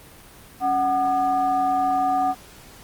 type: tone with frequency modulation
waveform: sine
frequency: 745 Hz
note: F#5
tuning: 12 cents sharp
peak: -18 dBFS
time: 0.6-2.35 s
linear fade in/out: 50 ms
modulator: 467 Hz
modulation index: 0.57
effects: pink hiss -46 dBFS RMS until 2.83 s + Opus 32 kbps